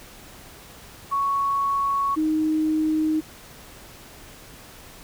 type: tone pair in turn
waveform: sine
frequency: 1111 / 311.8 Hz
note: C#6 / D#4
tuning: +4 / +4 cents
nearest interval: octave + minor seventh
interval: 2200 cents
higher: first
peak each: -20 / -19 dBFS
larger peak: second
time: 1.11-2.16 / 2.16-3.21 s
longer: neither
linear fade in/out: 20 ms
effects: pink hiss -45 dBFS RMS until 5.03 s